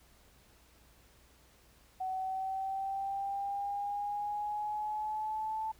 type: exponential sweep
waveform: sine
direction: up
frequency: 750 to 880 Hz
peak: -33 dBFS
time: 2-5.72 s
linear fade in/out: 10 ms
effects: added 60 Hz sine -65 dBFS peak until 5.79 s + pink hiss -64 dBFS RMS until 5.79 s